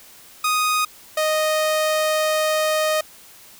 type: tone pair in turn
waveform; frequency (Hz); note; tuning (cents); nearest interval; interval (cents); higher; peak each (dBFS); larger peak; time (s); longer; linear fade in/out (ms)
sawtooth; 1244.5 / 620.8; D#6 / D#5; 0 / -4; octave; 1204; first; -14; neither; 0.44-0.85 / 1.17-3.01; second; 5
effects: white hiss -46 dBFS RMS until 3.59 s